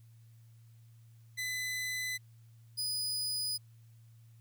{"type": "tone pair in turn", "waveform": "sawtooth", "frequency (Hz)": [2009, 4973], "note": ["B6", "D#8"], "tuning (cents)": [29, -2], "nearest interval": "octave + major third", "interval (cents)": 1569, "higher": "second", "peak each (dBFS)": [-31, -30], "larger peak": "second", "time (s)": [[1.37, 2.18], [2.77, 3.58]], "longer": "neither", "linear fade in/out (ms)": 20, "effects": ["added 114 Hz sine -55 dBFS peak until 4.4 s", "white hiss -73 dBFS RMS until 4.4 s"]}